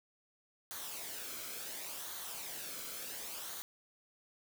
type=noise with flanger; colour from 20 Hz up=white; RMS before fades=-44 dBFS; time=0.71-3.62 s; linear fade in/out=0 ms; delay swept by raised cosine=0.38 to 1.11 ms; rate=0.7 Hz; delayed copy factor=-0.5; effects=none